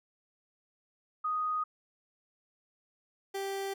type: tone pair in turn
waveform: sine / 30% pulse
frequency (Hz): 1244.5 / 391.8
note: D#6 / G4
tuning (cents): 0 / -1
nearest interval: octave + minor sixth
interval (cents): 2001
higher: first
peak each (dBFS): -29 / -31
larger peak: first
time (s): 1.24-1.64 / 3.34-3.74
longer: neither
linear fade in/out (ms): 10
effects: none